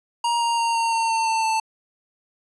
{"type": "tone with pitch steps", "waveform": "square", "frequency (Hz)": [942, 933.9, 925.8, 917.8, 909.9, 902.1, 894.3, 886.6], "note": ["A#5", "A#5", "A#5", "A#5", "A#5", "A5", "A5", "A5"], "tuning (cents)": [18, 3, -12, -27, -42, 43, 28, 13], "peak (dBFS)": -20, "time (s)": [0.24, 1.6], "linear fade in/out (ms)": 5, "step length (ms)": 170, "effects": ["resampled to 24000 Hz"]}